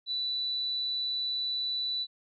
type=tone; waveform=sine; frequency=3968 Hz; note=B7; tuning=7 cents sharp; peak=-29 dBFS; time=0.06-2.07 s; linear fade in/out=50 ms; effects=none